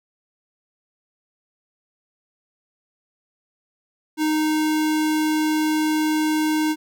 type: tone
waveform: square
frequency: 309.4 Hz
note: D#4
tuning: 10 cents flat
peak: -19 dBFS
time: 4.17-6.76 s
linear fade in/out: 50 ms
effects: none